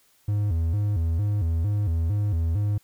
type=tone with vibrato; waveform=triangle; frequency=92.2 Hz; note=F#2; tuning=6 cents flat; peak=-19 dBFS; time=0.28-2.78 s; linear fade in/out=5 ms; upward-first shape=square; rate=2.2 Hz; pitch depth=200 cents each way; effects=white hiss -62 dBFS RMS until 2.83 s